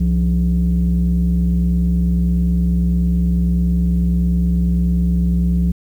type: tone pair together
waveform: sine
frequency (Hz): 65.4 / 174.61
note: C2 / F3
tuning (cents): 0 / 0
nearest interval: octave + perfect fourth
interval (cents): 1700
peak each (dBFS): -14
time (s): 0-5.72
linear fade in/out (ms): 10
effects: tanh soft clip ceiling -9 dBFS + 8-bit